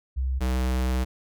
sine / square tone pair in turn, 65.1 / 63.61 Hz, C2 / C2, -8 / -48 cents, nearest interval unison, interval 40 cents, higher first, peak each -23 dBFS, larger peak neither, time 0.16-0.4 / 0.4-1.05 s, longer second, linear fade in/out 20 ms, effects none

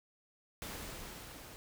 pink noise with level ramp, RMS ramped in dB -43 to -52 dBFS, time 0.62-1.56 s, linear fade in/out 0 ms, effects none

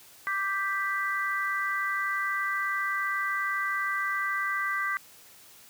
sine chord, G major, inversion second, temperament equal, 1174.7 / 1568 / 1975.5 Hz, D6 / G6 / B6, 0 / 0 / 0 cents, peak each -31 dBFS, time 0.27-4.97 s, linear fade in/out 0 ms, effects white hiss -53 dBFS RMS until 5.69 s + high-pass 60 Hz 12 dB/octave

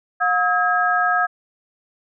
sine tone cluster, 719 / 1279 / 1631 Hz, F#5 / D#6 / G#6, -50 / +47 / -32 cents, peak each -20 dBFS, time 0.2-1.27 s, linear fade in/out 20 ms, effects none

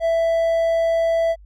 triangle tone, 662 Hz, E5, 7 cents sharp, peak -14 dBFS, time 0-1.36 s, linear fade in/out 50 ms, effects added 50 Hz sine -42 dBFS peak until 1.45 s

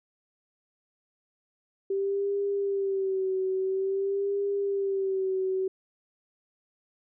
sine tone with vibrato, 389.1 Hz, G4, 13 cents flat, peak -25 dBFS, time 1.9-5.68 s, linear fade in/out 5 ms, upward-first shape sine, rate 0.49 Hz, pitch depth 53 cents each way, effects none

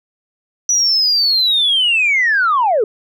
sine linear sweep, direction down, 5920 to 393.5 Hz, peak -10 dBFS, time 0.69-2.84 s, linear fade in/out 2 ms, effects tanh soft clip ceiling -7 dBFS

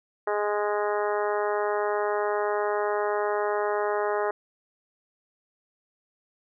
harmonic tone, 207.7 Hz, G#3, in tune, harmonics 2 / 3 / 4 / 5 / 6 / 7 / 8 / 9, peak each -27 / -30 / -31 / -34 / -35 / -38 / -40 / -40 dBFS, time 0.27-4.31 s, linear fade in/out 5 ms, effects none

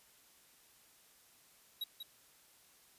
square tone with echo, 3846 Hz, B7, 47 cents flat, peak -37 dBFS, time 1.81-1.84 s, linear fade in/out 5 ms, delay 190 ms, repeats 1, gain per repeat -7 dB, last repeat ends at 2.03 s, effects white hiss -65 dBFS RMS until 2.98 s + resampled to 32000 Hz

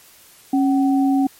sine tone pair together, 274 / 756 Hz, C#4 / F#5, -20 / +37 cents, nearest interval octave + tritone, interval 1757 cents, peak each -14 / -23 dBFS, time 0.53-1.27 s, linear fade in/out 5 ms, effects white hiss -48 dBFS RMS until 1.39 s + MP3 64 kbps

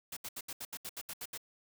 white noise bursts, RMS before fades -42 dBFS, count 11, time 0.12-1.377 s, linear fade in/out 5 ms, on 47 ms, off 74 ms, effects none

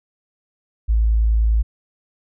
sine tone, 55 Hz, A1, in tune, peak -13 dBFS, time 0.88-1.63 s, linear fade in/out 20 ms, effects none

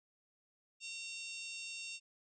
harmonic tone, 912 Hz, A#5, 38 cents flat, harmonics 3 / 4 / 5 / 6 / 7 / 8 / 9, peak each -45 / -52 / -54 / -52 / -56 / -55 / -55 dBFS, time 0.8-2 s, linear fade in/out 50 ms, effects none

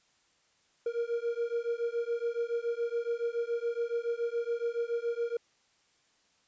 triangle beating tone pair, 466.2 / 473.3 Hz, A#4 / A#4, 0 / +26 cents, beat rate 7.1 Hz, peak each -31 dBFS, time 0.86-5.37 s, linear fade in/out 5 ms, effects white hiss -69 dBFS RMS until 6.47 s + resampled to 16000 Hz

